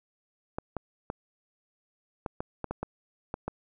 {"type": "clicks", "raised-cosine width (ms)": 1, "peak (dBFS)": -18, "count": 10, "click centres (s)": [0.585, 0.767, 1.101, 2.262, 2.405, 2.643, 2.71, 2.83, 3.341, 3.48], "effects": []}